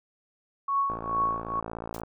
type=tone with tremolo; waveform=sine; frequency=1108.7 Hz; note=C#6; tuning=in tune; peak=-21 dBFS; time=0.68-1.6 s; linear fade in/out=5 ms; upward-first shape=triangle; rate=2.3 Hz; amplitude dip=100%
type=click train; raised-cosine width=1 ms; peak=-21 dBFS; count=65; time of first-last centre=0.9-2.035 s; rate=56.4 Hz
type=noise with exponential decay; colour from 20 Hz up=white; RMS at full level=-37 dBFS; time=1.94-2.01 s; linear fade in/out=2 ms; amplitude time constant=15 ms
effects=none